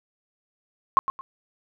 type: tone with echo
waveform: sine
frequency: 1074 Hz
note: C6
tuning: 45 cents sharp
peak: -12 dBFS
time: 0.97-0.99 s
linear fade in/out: 0 ms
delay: 110 ms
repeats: 2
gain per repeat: -11 dB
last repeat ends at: 1.21 s
effects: none